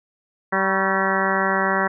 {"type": "harmonic tone with a mistuned harmonic", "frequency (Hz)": 192.7, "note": "G3", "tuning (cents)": -29, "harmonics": [1, 2, 3, 4, 5, 6, 7, 8, 9, 10], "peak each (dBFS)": [-27, -27, -27, -27, -27, -27, -27, -27, -27, -27], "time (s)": [0.52, 1.88], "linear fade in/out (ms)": 10, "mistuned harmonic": 6, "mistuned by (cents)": -61, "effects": []}